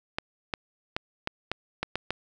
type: clicks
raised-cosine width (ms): 0.3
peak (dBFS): -12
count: 8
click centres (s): 0.185 / 0.538 / 0.965 / 1.274 / 1.516 / 1.83 / 1.956 / 2.106
effects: none